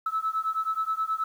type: beating tone pair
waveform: sine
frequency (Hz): 1300 / 1309.4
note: E6 / E6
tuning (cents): -24 / -12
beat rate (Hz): 9.4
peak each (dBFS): -28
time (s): 0.06-1.24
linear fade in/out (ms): 5
effects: tanh soft clip ceiling -18 dBFS + 9-bit